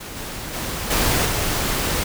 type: noise with level steps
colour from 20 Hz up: pink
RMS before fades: -34 / -31 / -27 / -19 / -22 dBFS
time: 0-2.04 s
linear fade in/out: 10 ms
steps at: 0.16 / 0.53 / 0.9 / 1.25 s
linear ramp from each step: 10 ms
effects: none